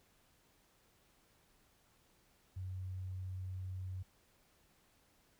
sine tone, 93 Hz, F#2, 9 cents sharp, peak -40 dBFS, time 2.56-4.03 s, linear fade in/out 10 ms, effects pink hiss -71 dBFS RMS until 5.39 s

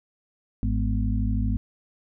harmonic tone with a mistuned harmonic, 52.7 Hz, G#1, 26 cents sharp, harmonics 1 / 2 / 4 / 5, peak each -24 / -27 / -30 / -31 dBFS, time 0.63-1.57 s, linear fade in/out 0 ms, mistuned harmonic 5, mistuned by -85 cents, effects none

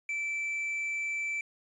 triangle tone with quantisation, 2326 Hz, D7, 17 cents flat, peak -29 dBFS, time 0.09-1.41 s, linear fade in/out 2 ms, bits 9, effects resampled to 22050 Hz

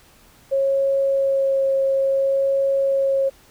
sine tone with vibrato, 544 Hz, C#5, 33 cents flat, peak -16 dBFS, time 0.51-3.3 s, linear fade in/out 20 ms, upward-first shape sine, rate 0.58 Hz, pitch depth 10 cents each way, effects pink hiss -52 dBFS RMS until 3.5 s

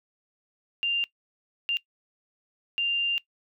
sine tone bursts at uneven times, 2791 Hz, F7, 2 cents flat, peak -23 dBFS, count 3, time 0.83-1.04 / 1.69-1.77 / 2.78-3.18 s, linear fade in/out 0 ms, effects noise-tail reverb RT60 0.1 s tail -21 dB re dry

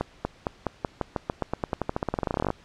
accelerating click train, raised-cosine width 1 ms, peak -11 dBFS, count 30, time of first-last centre 0.01-2.504 s, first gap 240 ms, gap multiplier 0.91, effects pink hiss -54 dBFS RMS until 2.64 s + low-pass 5000 Hz 12 dB/octave

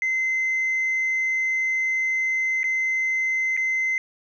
sine tone with dropouts, 2063 Hz, C7, 25 cents flat, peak -19 dBFS, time 0.02-3.98 s, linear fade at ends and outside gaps 1 ms, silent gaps 2.632-2.641 / 3.567-3.574 s, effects tanh soft clip ceiling -18 dBFS

